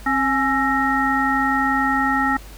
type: harmonic tone with a mistuned harmonic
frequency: 266.9 Hz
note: C4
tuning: 35 cents sharp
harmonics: 1 / 3 / 5 / 7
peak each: -22 / -22 / -22 / -22 dBFS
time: 0.06-2.37 s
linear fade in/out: 5 ms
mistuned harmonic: 3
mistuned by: +73 cents
effects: added 50 Hz sine -37 dBFS peak until 2.57 s + pink hiss -44 dBFS RMS until 2.57 s